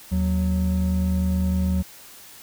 triangle tone pair together, 78.13 / 184.5 Hz, D#2 / F#3, +8 / -5 cents, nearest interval octave + minor third, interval 1487 cents, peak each -20 dBFS, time 0.11-1.83 s, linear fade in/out 20 ms, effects white hiss -45 dBFS RMS until 2.42 s

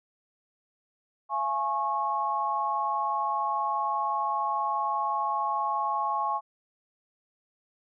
sine tone cluster, 680 / 839 / 1094 Hz, F5 / G#5 / C#6, -46 / +17 / -23 cents, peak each -36 / -29 / -28 dBFS, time 1.29-6.41 s, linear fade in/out 50 ms, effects none

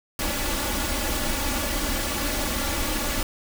pink noise with comb filter, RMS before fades -26 dBFS, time 0.19-3.23 s, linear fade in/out 2 ms, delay 3.5 ms, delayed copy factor +0.75, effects none

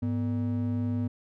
triangle ring-modulated tone, 174.61 Hz, F3, in tune, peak -21 dBFS, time 0.02-1.08 s, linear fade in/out 10 ms, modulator 71 Hz, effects none

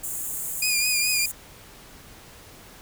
pink high-pass noise, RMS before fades -31 dBFS, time 0.03-1.32 s, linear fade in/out 10 ms, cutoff 6800 Hz, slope 96 dB/octave
15% pulse tone with vibrato, 2448 Hz, D#7, 29 cents flat, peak -14 dBFS, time 0.62-1.26 s, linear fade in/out 5 ms, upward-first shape triangle, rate 4.7 Hz, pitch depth 49 cents each way
effects pink hiss -47 dBFS RMS until 2.81 s

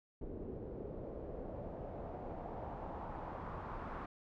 pink noise with low-pass filter sweep, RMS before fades -45 dBFS, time 0.21-4.06 s, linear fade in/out 5 ms, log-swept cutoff 400 to 1200 Hz, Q 2.3, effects none

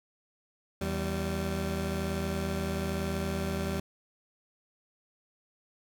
20% pulse tone pair together, 81.12 / 194.4 Hz, E2 / G3, -27 / -14 cents, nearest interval octave + minor third, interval 1513 cents, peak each -28 dBFS, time 0.81-3.8 s, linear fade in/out 5 ms, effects none

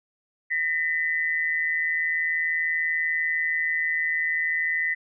sine tone pair together, 1833 / 1993.4 Hz, A#6 / B6, -30 / +16 cents, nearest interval minor second, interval 146 cents, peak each -27 / -24 dBFS, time 0.5-4.95 s, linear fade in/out 20 ms, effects none

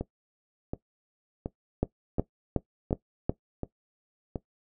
two click trains, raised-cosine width 2 ms, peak -18 / -11 dBFS, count 7 / 5, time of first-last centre 0.01-4.358 / 1.83-3.295 s, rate 1.38 / 2.73 Hz, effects noise-tail reverb RT60 0.1 s tail -17 dB re dry

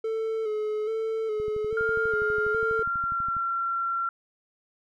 triangle tone with vibrato, 435.5 Hz, A4, 18 cents flat, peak -24 dBFS, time 0.04-2.83 s, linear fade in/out 5 ms, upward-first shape square, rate 1.2 Hz, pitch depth 35 cents each way
click train, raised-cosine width 5 ms, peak -30 dBFS, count 25, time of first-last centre 1.4-3.367 s, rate 12.2 Hz
sine tone with pitch glide, 1403 to 1364.6 Hz, F6 to F6, +8 to -41 cents, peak -25 dBFS, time 1.77-4.09 s, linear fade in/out 2 ms, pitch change -49 cents, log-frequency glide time 2.35-3.31 s
effects none

